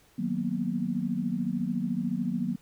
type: chord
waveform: sine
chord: B major seventh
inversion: first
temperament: equal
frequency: 155.56 / 185 / 233.1 / 246.9 Hz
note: D#3 / F#3 / A#3 / B3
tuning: 0 / 0 / 0 / 0 cents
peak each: -37 / -31 / -31 / -33 dBFS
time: 0.18-2.56 s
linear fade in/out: 10 ms
effects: pink hiss -61 dBFS RMS until 2.61 s